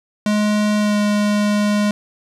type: tone with pitch glide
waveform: square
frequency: 210 to 207.6 Hz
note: G#3 to G#3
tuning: +19 to 0 cents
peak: -15 dBFS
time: 0.26-1.91 s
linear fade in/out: 2 ms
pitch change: -19 cents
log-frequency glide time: 0.78-0.97 s
effects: low-pass 9000 Hz 12 dB/octave + 8-bit